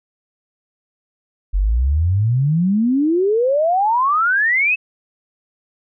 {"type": "exponential sweep", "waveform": "sine", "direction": "up", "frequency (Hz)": [44.16, 2645], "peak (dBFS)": -13, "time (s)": [1.53, 4.76], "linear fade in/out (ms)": 20, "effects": []}